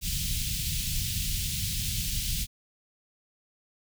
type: band-stop noise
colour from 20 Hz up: pink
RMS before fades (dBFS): -30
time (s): 0.01-2.47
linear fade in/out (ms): 50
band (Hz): 160 to 2900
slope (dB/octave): 24
effects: none